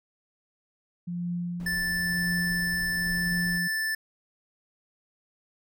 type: tone with tremolo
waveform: sine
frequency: 174.61 Hz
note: F3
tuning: in tune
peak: -27 dBFS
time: 1.07-3.68 s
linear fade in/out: 10 ms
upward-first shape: triangle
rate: 0.97 Hz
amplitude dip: 70%
type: noise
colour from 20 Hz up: brown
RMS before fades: -41 dBFS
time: 1.6-3.58 s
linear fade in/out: 0 ms
type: tone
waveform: square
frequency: 1760 Hz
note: A6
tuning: in tune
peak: -27 dBFS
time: 1.66-3.95 s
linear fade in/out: 5 ms
effects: none